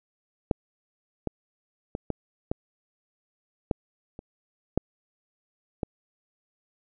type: clicks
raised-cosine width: 2 ms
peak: -8 / -14 / -17 / -14 / -13 / -10 / -26 / -8 / -14 dBFS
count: 9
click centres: 0.512 / 1.273 / 1.951 / 2.103 / 2.515 / 3.712 / 4.191 / 4.776 / 5.832 s
effects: none